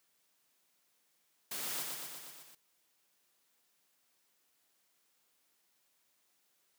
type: noise with echo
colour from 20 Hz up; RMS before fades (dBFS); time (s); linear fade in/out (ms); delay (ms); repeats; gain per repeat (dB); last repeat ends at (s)
white; -40; 1.51-1.83; 5; 120; 6; -3; 2.55
effects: white hiss -75 dBFS RMS until 6.78 s + high-pass 150 Hz 12 dB/octave